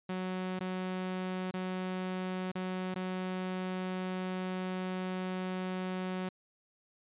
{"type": "tone with dropouts", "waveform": "sawtooth", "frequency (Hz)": 185, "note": "F#3", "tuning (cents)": 0, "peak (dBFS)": -30, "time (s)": [0.09, 6.29], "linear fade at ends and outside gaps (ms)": 5, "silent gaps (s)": [[0.592, 0.606], [1.511, 1.538], [2.517, 2.553], [2.943, 2.958]], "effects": ["resampled to 8000 Hz"]}